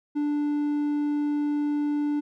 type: tone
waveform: triangle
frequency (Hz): 293.7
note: D4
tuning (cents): 0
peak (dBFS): -21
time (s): 0.15-2.21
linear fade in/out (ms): 20
effects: none